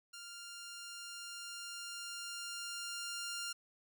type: tone with level ramp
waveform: 10% pulse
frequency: 1396.9 Hz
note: F6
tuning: in tune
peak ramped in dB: -40 to -31 dBFS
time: 0.13-3.53 s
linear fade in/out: 10 ms
effects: none